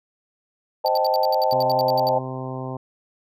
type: chord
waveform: sine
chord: A half-diminished seventh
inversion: first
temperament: equal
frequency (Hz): 523.3 / 622.3 / 784 / 880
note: C5 / Eb5 / G5 / A5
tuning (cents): 0 / 0 / 0 / 0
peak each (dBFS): -23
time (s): 0.84-2.19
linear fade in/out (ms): 10
type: tone bursts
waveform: square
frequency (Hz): 4600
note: D8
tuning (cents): -37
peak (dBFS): -27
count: 14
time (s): 0.86-2.089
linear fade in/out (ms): 0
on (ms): 20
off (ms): 73
type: harmonic tone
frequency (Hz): 130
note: C3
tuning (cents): -11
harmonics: 1 / 2 / 3 / 4 / 5 / 6 / 7 / 8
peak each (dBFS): -31 / -34 / -36 / -37 / -38 / -39 / -39 / -40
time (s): 1.52-2.77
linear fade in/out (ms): 5
effects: none